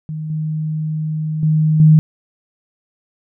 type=tone with level steps; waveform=sine; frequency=155.56 Hz; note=D#3; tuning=in tune; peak=-22 / -18 / -11 / -5 dBFS; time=0.09-1.99 s; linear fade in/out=0 ms; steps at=0.3 / 1.43 / 1.8 s; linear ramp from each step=2 ms; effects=none